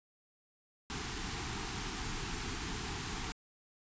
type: band-stop noise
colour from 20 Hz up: pink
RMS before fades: -39 dBFS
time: 0.9-3.32 s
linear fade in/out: 0 ms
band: 450 to 720 Hz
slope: 96 dB/octave
effects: resampled to 16000 Hz